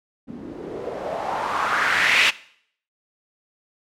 blue noise with low-pass filter sweep, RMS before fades -23 dBFS, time 0.27-2.31 s, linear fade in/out 20 ms, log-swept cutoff 230 to 2700 Hz, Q 3.1, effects noise-tail reverb RT60 0.6 s tail -19 dB re dry

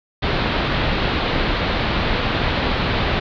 pink low-pass noise, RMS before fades -20 dBFS, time 0.22-3.2 s, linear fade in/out 10 ms, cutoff 4200 Hz, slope 48 dB/octave, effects none

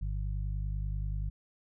harmonic tone, 50.3 Hz, G1, 45 cents sharp, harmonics 1 / 2 / 3, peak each -32 / -38 / -42 dBFS, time 0.01-1.3 s, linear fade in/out 10 ms, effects none

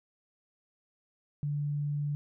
sine tone, 145.9 Hz, D3, 11 cents flat, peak -29 dBFS, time 1.43-2.15 s, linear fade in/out 0 ms, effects none

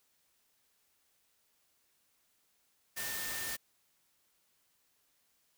sine tone in noise, 1800 Hz, A6, 39 cents sharp, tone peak -43 dBFS, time 2.96-3.57 s, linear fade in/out 20 ms, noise white, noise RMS -39 dBFS, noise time 2.96-3.57 s, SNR -7 dB, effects white hiss -74 dBFS RMS until 5.57 s

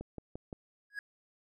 click train, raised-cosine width 2 ms, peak -28 dBFS, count 4, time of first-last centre 0.01-0.528 s, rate 5.79 Hz
triangle tone with exponential growth, 1661.2 Hz, G#6, in tune, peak -31 dBFS, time 0.9-0.99 s, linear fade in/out 2 ms, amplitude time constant 19 ms
effects none

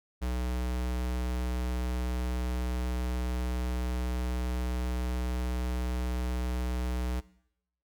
square tone, 61.74 Hz, B1, in tune, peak -30 dBFS, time 0.21-7.21 s, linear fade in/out 20 ms, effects noise-tail reverb RT60 0.8 s tail -20 dB re dry

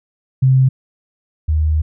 sine tone pair in turn, 131.3 / 77.44 Hz, C3 / D#2, +6 / -8 cents, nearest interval major sixth, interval 914 cents, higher first, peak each -8 / -12 dBFS, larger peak first, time 0.42-0.69 / 1.48-1.82 s, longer second, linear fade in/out 10 ms, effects none

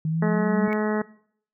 sine exponential sweep, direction up, 155.56 to 200 Hz, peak -22 dBFS, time 0.05-0.68 s, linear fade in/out 2 ms
harmonic tone, 213 Hz, G#3, 44 cents sharp, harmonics 1 / 2 / 3 / 4 / 5 / 6 / 7 / 8 / 9, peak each -24 / -26 / -32 / -34 / -37 / -37 / -38 / -37 / -37 dBFS, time 0.22-1.02 s, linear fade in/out 5 ms
sine tone with exponential growth, 2217 Hz, C#7, in tune, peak -27 dBFS, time 0.62-0.73 s, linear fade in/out 0 ms, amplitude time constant 22 ms
effects noise-tail reverb RT60 0.6 s tail -20 dB re dry

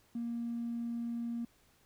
triangle tone, 234.7 Hz, A#3, 12 cents sharp, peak -31 dBFS, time 0.15-1.45 s, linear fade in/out 5 ms, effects tanh soft clip ceiling -32 dBFS + pink hiss -68 dBFS RMS until 1.85 s

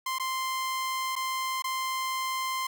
sawtooth tone with dropouts, 1045 Hz, C6, 2 cents flat, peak -25 dBFS, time 0.06-2.67 s, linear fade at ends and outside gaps 5 ms, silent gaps 0.185-0.197 / 1.155-1.162 / 1.622-1.641 s, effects none

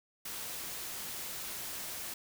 white noise, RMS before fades -41 dBFS, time 0.25-2.14 s, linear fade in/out 5 ms, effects none

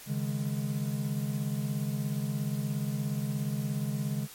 triangle chord, C# suspended second, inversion none, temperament equal with one note detuned, 138.59 / 155.56 / 206.9 Hz, C#3 / D#3 / G#3, 0 / 0 / -6 cents, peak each -30 / -33 / -32 dBFS, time 0.06-4.28 s, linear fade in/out 50 ms, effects white hiss -48 dBFS RMS until 4.34 s + MP3 64 kbps

